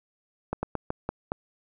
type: slowing click train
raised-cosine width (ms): 1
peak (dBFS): -14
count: 6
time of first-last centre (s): 0.53-1.319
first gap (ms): 100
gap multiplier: 1.23
effects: none